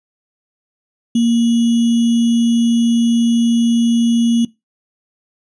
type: tone with sample-and-hold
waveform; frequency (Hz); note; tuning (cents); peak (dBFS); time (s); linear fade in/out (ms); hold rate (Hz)
sine; 233.1; A#3; 0; -10; 1.15-4.45; 5; 3150
effects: noise-tail reverb RT60 0.2 s tail -20 dB re dry + resampled to 22050 Hz